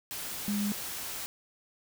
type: tone in noise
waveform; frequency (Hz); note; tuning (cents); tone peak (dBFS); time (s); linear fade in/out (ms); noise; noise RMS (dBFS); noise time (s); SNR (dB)
sine; 205.2; G#3; -21; -28; 0.48-0.72; 0; white; -38; 0.11-1.26; +7
effects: none